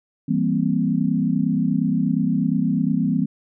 sine chord, C dominant seventh, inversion first, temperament equal, 164.81 / 196 / 233.1 / 261.6 Hz, E3 / G3 / Bb3 / C4, 0 / 0 / 0 / 0 cents, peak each -23 dBFS, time 0.28-3.26 s, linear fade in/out 10 ms, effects none

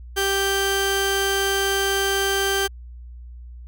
sawtooth tone pair together, 392 / 1568 Hz, G4 / G6, 0 / 0 cents, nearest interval 2 octaves, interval 2400 cents, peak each -18 / -18 dBFS, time 0.16-2.68 s, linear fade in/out 20 ms, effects added 60 Hz sine -36 dBFS peak until 3.67 s

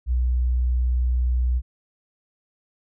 sine tone, 61.74 Hz, B1, in tune, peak -18 dBFS, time 0.06-1.62 s, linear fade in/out 50 ms, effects none

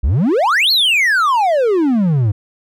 triangle exponential two-way sweep, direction up then down, 54.5 to 4435 to 97.4 Hz, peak -9 dBFS, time 0.03-2.32 s, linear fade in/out 10 ms, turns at 0.71 s, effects none

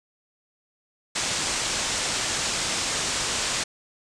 white low-pass noise, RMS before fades -27 dBFS, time 1.15-3.64 s, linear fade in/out 10 ms, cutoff 8400 Hz, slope 48 dB/octave, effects none

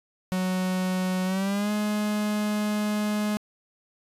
45% pulse tone with pitch glide, 185 to 210.1 Hz, F#3 to G#3, 0 to +20 cents, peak -24 dBFS, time 0.32-3.37 s, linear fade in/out 0 ms, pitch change +220 cents, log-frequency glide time 1.25-1.71 s, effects resampled to 32000 Hz

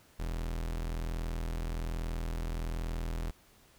40% pulse tone, 41.2 Hz, E1, in tune, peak -32 dBFS, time 0.19-3.31 s, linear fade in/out 10 ms, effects pink hiss -62 dBFS RMS until 3.78 s

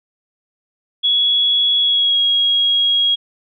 sine tone with pitch glide, 3362 to 3300 Hz, G#7 to G#7, +20 to -12 cents, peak -12 dBFS, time 1.03-3.16 s, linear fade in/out 20 ms, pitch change -32 cents, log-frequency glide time 1.79-2.17 s, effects none

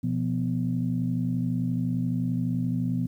sine tone cluster, 122 / 173.6 / 248.3 Hz, B2 / F3 / B3, -21 / -10 / +9 cents, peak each -28 dBFS, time 0.03-3.07 s, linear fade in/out 10 ms, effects tanh soft clip ceiling -15 dBFS + 10-bit

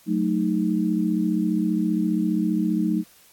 sine chord, D# diminished, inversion first, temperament equal, 185 / 220 / 311.1 Hz, F#3 / A3 / D#4, 0 / 0 / 0 cents, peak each -24 dBFS, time 0.06-3.04 s, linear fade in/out 50 ms, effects white hiss -54 dBFS RMS until 3.32 s + AAC 64 kbps

